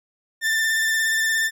40% pulse tone with vibrato, 1783 Hz, A6, 22 cents sharp, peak -18 dBFS, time 0.41-1.51 s, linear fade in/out 50 ms, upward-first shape square, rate 17 Hz, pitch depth 15 cents each way, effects none

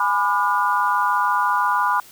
sine chord, G# diminished seventh, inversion none, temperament just, 830.6 / 996.7 / 1196.1 / 1435.3 Hz, G#5 / B5 / D6 / F6, 0 / +16 / +31 / +47 cents, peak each -25 / -19 / -23 / -24 dBFS, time 0-2 s, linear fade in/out 2 ms, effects white hiss -46 dBFS RMS until 2.11 s

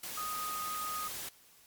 sine tone in noise, 1244.5 Hz, D#6, in tune, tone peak -36 dBFS, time 0.17-1.08 s, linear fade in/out 5 ms, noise white, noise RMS -41 dBFS, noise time 0.03-1.29 s, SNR +2 dB, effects white hiss -61 dBFS RMS until 1.66 s + MP3 96 kbps

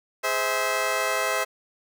15% pulse chord, Ab augmented, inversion none, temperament just, 415.3 / 519.1 / 648.9 Hz, Ab4 / C5 / E5, 0 / -14 / -27 cents, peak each -25 / -21 / -20 dBFS, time 0.23-1.45 s, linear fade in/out 20 ms, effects none

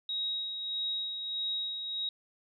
sine tone with tremolo, 3798 Hz, A#7, 32 cents sharp, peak -30 dBFS, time 0.09-2.09 s, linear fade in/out 2 ms, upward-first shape sine, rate 1.6 Hz, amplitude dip 45%, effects none

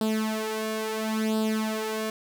sawtooth tone with flanger, 218.5 Hz, A3, 12 cents flat, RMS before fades -28 dBFS, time 0.01-2.1 s, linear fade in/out 2 ms, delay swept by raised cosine 0.23 to 2.83 ms, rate 0.73 Hz, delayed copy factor +0.75, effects none

